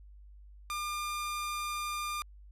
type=tone; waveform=sawtooth; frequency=1202 Hz; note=D6; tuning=40 cents sharp; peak=-30 dBFS; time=0.7-2.22 s; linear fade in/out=0 ms; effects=added 50 Hz sine -50 dBFS peak until 2.51 s + resampled to 32000 Hz